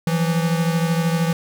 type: beating tone pair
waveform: square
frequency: 164.81 / 177.81 Hz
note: E3 / F3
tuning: 0 / +31 cents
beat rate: 13 Hz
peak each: -19 / -25 dBFS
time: 0.07-1.33 s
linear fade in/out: 2 ms
effects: none